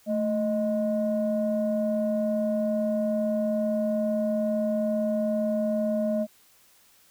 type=tone pair together; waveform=sine; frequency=220 / 622.3 Hz; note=A3 / D#5; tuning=0 / 0 cents; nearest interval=octave + tritone; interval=1800 cents; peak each=-25 dBFS; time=0.06-6.27 s; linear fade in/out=50 ms; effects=tanh soft clip ceiling -17 dBFS + white hiss -59 dBFS RMS until 7.1 s